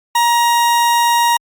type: tone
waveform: 40% pulse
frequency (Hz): 944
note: A#5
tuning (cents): +22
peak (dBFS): -10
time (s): 0.15-1.37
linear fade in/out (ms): 5
effects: Opus 48 kbps